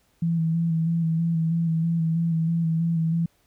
sine tone with vibrato, 164.81 Hz, E3, in tune, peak -20 dBFS, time 0.22-3.26 s, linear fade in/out 5 ms, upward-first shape square, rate 3.1 Hz, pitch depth 25 cents each way, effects pink hiss -65 dBFS RMS until 3.46 s

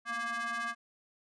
square ring-modulated tone, 232.1 Hz, A#3, 7 cents flat, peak -31 dBFS, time 0.05-0.75 s, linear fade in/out 50 ms, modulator 1400 Hz, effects resampled to 22050 Hz

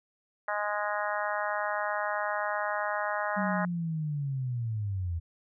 harmonic tone, 207.7 Hz, G#3, in tune, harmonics 3 / 4 / 5 / 6 / 7 / 8 / 9, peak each -34 / -35 / -36 / -37 / -37 / -38 / -39 dBFS, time 0.48-3.65 s, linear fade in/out 2 ms
sine linear sweep, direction down, 196 to 81 Hz, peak -29 dBFS, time 3.36-5.2 s, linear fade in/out 20 ms
effects none

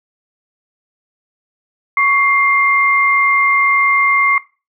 sine tone pair together, 1117.5 / 2107 Hz, C#6 / C7, +14 / +12 cents, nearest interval major seventh, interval 1098 cents, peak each -13 dBFS, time 1.97-4.38 s, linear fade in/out 2 ms, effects noise-tail reverb RT60 0.3 s tail -18 dB re dry

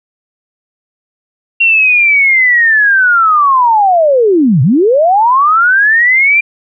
sine linear two-way sweep, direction down then up, 2755 to 116.54 to 2399 Hz, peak -5 dBFS, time 1.6-6.41 s, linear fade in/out 10 ms, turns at 4.62 s, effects none

